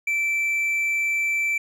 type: tone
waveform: triangle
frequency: 2331 Hz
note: D7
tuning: 14 cents flat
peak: -19 dBFS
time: 0.07-1.58 s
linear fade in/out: 5 ms
effects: none